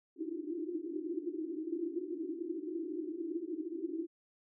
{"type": "band-pass noise", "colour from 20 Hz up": "white", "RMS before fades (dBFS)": -39, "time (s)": [0.16, 4.07], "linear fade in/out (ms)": 50, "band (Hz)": [310, 350], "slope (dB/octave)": 96, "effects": []}